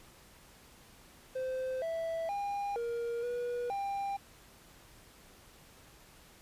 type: tone with pitch steps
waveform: triangle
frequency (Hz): 518 / 658 / 807 / 469.9 / 484.5 / 795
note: C5 / E5 / G#5 / A#4 / B4 / G5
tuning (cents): -17 / -3 / -50 / +14 / -33 / +24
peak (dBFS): -31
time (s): 1.35-4.17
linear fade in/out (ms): 10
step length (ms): 470
effects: pink hiss -58 dBFS RMS until 6.41 s + resampled to 32000 Hz